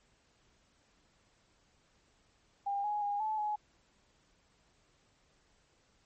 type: tone with pitch steps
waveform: sine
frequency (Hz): 802 / 834 / 816 / 866 / 842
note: G5 / G#5 / G#5 / A5 / G#5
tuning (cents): +39 / +7 / -31 / -28 / +24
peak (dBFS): -31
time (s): 2.66-3.56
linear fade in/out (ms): 10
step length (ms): 180
effects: pink hiss -70 dBFS RMS until 6.05 s + MP3 32 kbps